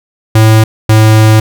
square tone pair in turn, 110 / 109.24 Hz, A2 / A2, 0 / -12 cents, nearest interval unison, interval 12 cents, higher first, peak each -3 dBFS, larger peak neither, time 0.35-0.64 / 0.89-1.4 s, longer second, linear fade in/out 5 ms, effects none

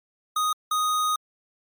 square tone pair in turn, 1244.5 / 1244.5 Hz, D#6 / D#6, 0 / 0 cents, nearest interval unison, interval 0 cents, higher neither, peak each -22 dBFS, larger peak neither, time 0.36-0.53 / 0.71-1.16 s, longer second, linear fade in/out 5 ms, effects MP3 96 kbps

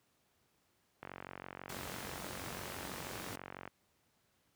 click train, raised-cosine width 0.5 ms, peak -29 dBFS, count 123, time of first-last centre 1.03-3.676 s, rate 46.1 Hz
pink noise, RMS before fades -45 dBFS, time 1.69-3.36 s, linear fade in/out 5 ms
effects pink hiss -75 dBFS RMS until 4.55 s + high-pass 80 Hz 12 dB/octave

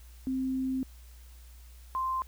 sine tone pair in turn, 261.6 / 1044.6 Hz, C4 / C6, 0 / -3 cents, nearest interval 2 octaves, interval 2397 cents, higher second, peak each -28 / -28 dBFS, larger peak neither, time 0.27-0.83 / 1.95-2.22 s, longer first, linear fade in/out 0 ms, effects added 60 Hz sine -48 dBFS peak until 2.27 s + white hiss -60 dBFS RMS until 2.27 s

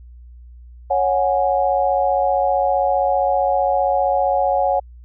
sine chord, C# suspended fourth, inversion none, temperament equal with one note detuned, 554.4 / 735.3 / 830.6 Hz, C#5 / F#5 / G#5, 0 / -11 / 0 cents, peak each -19 / -18 / -21 dBFS, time 0.9-4.8 s, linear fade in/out 10 ms, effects added 60 Hz sine -38 dBFS peak until 5.04 s

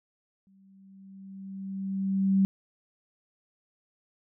sine tone with exponential growth, 193.5 Hz, G3, 22 cents flat, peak -18 dBFS, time 0.47-2.45 s, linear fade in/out 0 ms, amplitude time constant 430 ms, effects none

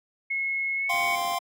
sine tone with pitch glide, 2175 to 2234 Hz, C#7 to C#7, -33 to +13 cents, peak -25 dBFS, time 0.3-1.16 s, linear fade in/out 10 ms, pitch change +46 cents, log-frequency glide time 0.76-0.95 s
square chord, F suspended second, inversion none, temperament equal, 698.5 / 784 / 1046.5 Hz, F5 / G5 / C6, 0 / 0 / 0 cents, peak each -30 / -33 / -30 dBFS, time 0.89-1.39 s, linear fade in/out 10 ms
brown noise, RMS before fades -35 dBFS, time 0.93-1.35 s, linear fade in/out 5 ms
effects high-pass 300 Hz 12 dB/octave

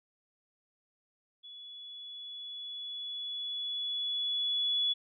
sine tone with level ramp, 3408 Hz, G#7, 44 cents sharp, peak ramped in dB -46 to -26 dBFS, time 1.43-4.94 s, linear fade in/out 20 ms, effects none

